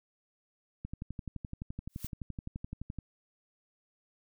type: click train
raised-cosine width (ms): 5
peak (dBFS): -26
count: 26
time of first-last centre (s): 0.85-2.987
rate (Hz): 11.7
type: noise with exponential growth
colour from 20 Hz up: blue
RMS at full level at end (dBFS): -39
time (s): 1.89-2.07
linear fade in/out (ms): 5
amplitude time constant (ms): 38
effects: none